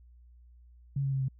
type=tone with pitch steps; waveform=sine; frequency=138.59 / 136.52 / 134.49 / 132.48 Hz; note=C#3 / C#3 / C3 / C3; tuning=0 / -26 / +48 / +22 cents; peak=-27 dBFS; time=0.96-1.284 s; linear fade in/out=5 ms; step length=81 ms; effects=added 60 Hz sine -53 dBFS peak until 1.39 s